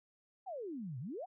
sine exponential two-way sweep, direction down then up, 816 to 116.54 to 816 Hz, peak -40 dBFS, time 0.46-1.26 s, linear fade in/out 20 ms, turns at 0.99 s, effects none

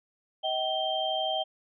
sine tone cluster, 634 / 766 / 3160 Hz, D#5 / G5 / G7, +32 / -40 / +13 cents, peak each -31 dBFS, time 0.43-1.44 s, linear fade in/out 20 ms, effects none

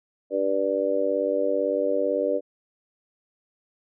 harmonic tone, 97.9 Hz, G2, 2 cents flat, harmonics 3 / 4 / 5 / 6, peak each -30 / -30 / -25 / -25 dBFS, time 0.3-2.41 s, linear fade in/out 50 ms, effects none

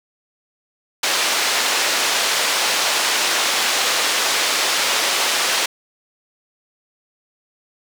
white band-pass noise, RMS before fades -19 dBFS, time 1.03-5.66 s, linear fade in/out 5 ms, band 440 to 5300 Hz, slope 12 dB/octave, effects none

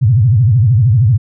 sine tone with vibrato, 115.1 Hz, A#2, 22 cents flat, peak -6 dBFS, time 0.01-1.18 s, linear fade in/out 20 ms, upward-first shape sine, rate 13 Hz, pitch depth 280 cents each way, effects none

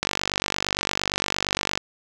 click train, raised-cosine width 0.2 ms, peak -4 dBFS, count 86, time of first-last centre 0.03-1.775 s, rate 48.7 Hz, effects 7-bit

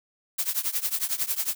blue noise with tremolo, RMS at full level -24 dBFS, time 0.38-1.55 s, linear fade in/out 10 ms, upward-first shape triangle, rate 11 Hz, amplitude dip 95%, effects none

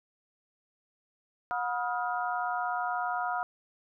sine tone cluster, 725 / 974 / 1258 / 1415 Hz, F#5 / B5 / D#6 / F6, -35 / -24 / +19 / +22 cents, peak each -32 / -35 / -36 / -36 dBFS, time 1.51-3.43 s, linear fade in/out 0 ms, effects none

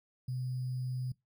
sine tone with sample-and-hold, 127.3 Hz, C3, 47 cents flat, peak -33 dBFS, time 0.28-1.12 s, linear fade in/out 5 ms, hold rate 4900 Hz, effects noise-tail reverb RT60 0.2 s tail -22 dB re dry

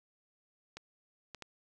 clicks, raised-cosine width 0.2 ms, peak -27 dBFS, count 3, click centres 0.77 / 1.347 / 1.423 s, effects none

